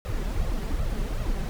brown noise with flanger, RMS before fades -27 dBFS, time 0.05-1.49 s, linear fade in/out 0 ms, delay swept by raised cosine 1.5 to 5.3 ms, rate 2.6 Hz, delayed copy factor +0.9, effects none

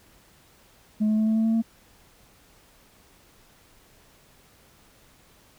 sine tone with pitch steps, 213.5 / 215.6 / 217.7 / 219.9 / 222.1 / 224.2 / 226.5 Hz, G#3 / A3 / A3 / A3 / A3 / A3 / A#3, +48 / -35 / -18 / -1 / +16 / +33 / -50 cents, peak -17 dBFS, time 1-1.623 s, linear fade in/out 20 ms, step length 89 ms, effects tanh soft clip ceiling -18 dBFS + pink hiss -57 dBFS RMS until 5.58 s

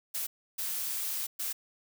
blue noise bursts at uneven times, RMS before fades -34 dBFS, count 3, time 0.14-0.27 / 0.58-1.27 / 1.39-1.53 s, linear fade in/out 10 ms, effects none

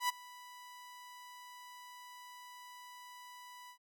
sawtooth tone with ADSR envelope, 987.8 Hz, B5, in tune, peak -25 dBFS, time 0-3.78 s, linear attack 90 ms, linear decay 16 ms, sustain -22 dB, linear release 84 ms, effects none

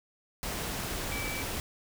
sine tone in noise, 2310 Hz, D7, 29 cents flat, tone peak -37 dBFS, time 1.12-1.42 s, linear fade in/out 0 ms, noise pink, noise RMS -35 dBFS, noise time 0.43-1.6 s, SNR -5 dB, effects none

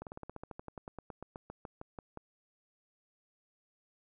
slowing click train, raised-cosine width 1 ms, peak -29 dBFS, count 22, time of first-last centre 0.02-2.174 s, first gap 48 ms, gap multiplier 1.07, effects none

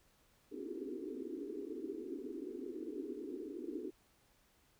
white band-pass noise, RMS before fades -44 dBFS, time 0.51-3.91 s, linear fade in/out 20 ms, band 250 to 430 Hz, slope 96 dB/octave, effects pink hiss -71 dBFS RMS until 4.79 s

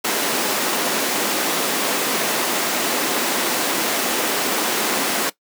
pink high-pass noise, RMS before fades -21 dBFS, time 0.04-5.3 s, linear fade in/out 10 ms, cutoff 240 Hz, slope 24 dB/octave, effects noise-tail reverb RT60 0.1 s tail -18 dB re dry

